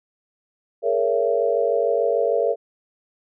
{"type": "chord", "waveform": "sine", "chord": "A# half-diminished seventh", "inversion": "third", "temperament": "just", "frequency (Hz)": [419.5, 466.2, 559.4, 671.3], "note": ["G#4", "A#4", "C#5", "E5"], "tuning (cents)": [17, 0, 16, 31], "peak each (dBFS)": [-25, -21, -23, -24], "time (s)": [0.82, 2.56], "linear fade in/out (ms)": 50, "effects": []}